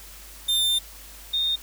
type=tone pair in turn; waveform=45% pulse / sine; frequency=3599 / 3668 Hz; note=A7 / A#7; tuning=+38 / -29 cents; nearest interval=unison; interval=33 cents; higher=second; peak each=-20 / -21 dBFS; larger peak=first; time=0.48-0.79 / 1.33-1.56 s; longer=first; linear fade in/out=10 ms; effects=added 50 Hz sine -46 dBFS peak until 1.62 s + white hiss -45 dBFS RMS until 1.62 s